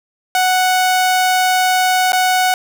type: tone with dropouts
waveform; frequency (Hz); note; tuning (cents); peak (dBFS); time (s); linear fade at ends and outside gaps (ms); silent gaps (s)
sawtooth; 740; F#5; 0; -8; 0.35-2.54; 1; 2.121-2.131
effects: none